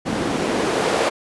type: noise with band-pass filter sweep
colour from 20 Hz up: white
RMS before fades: -21 dBFS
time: 0.05-1.1 s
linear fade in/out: 20 ms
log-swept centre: 210 to 540 Hz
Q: 1.1
effects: resampled to 24000 Hz